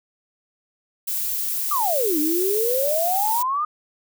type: noise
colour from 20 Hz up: violet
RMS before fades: -25 dBFS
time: 1.07-3.43 s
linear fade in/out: 10 ms
type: exponential two-way sweep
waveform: sine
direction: down then up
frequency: 1244.5 to 293.7 to 1244.5 Hz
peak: -20 dBFS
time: 1.71-3.65 s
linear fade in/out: 5 ms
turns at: 2.19 s
effects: none